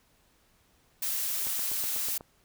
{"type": "noise", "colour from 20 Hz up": "blue", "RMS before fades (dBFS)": -31, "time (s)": [1.02, 2.18], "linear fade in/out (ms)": 5}
{"type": "click train", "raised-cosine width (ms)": 1, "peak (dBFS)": -29, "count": 7, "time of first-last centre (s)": [1.47, 2.209], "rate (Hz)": 8.12}
{"effects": ["pink hiss -66 dBFS RMS until 2.44 s"]}